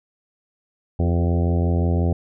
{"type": "harmonic tone with a mistuned harmonic", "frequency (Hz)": 85.6, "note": "F2", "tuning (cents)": -34, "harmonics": [1, 2, 3, 4, 5, 6, 7, 8, 9], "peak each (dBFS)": [-18, -24, -28, -30, -32, -34, -35, -36, -37], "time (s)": [0.99, 2.13], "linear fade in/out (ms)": 5, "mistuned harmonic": 4, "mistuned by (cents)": 33, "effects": []}